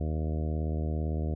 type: harmonic tone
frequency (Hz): 77.78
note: D#2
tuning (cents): 0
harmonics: 1 / 2 / 3 / 4 / 5 / 6 / 7 / 8 / 9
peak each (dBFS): -29 / -35 / -39 / -41 / -43 / -45 / -46 / -47 / -48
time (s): 0-1.35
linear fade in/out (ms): 10
effects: none